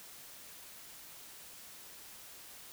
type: silence
effects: white hiss -52 dBFS RMS until 2.72 s